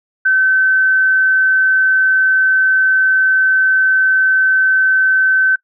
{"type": "tone", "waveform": "sine", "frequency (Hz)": 1533, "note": "G6", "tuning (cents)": -39, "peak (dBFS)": -9, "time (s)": [0.25, 5.56], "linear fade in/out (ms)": 10, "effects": ["noise-tail reverb RT60 0.1 s tail -22 dB re dry"]}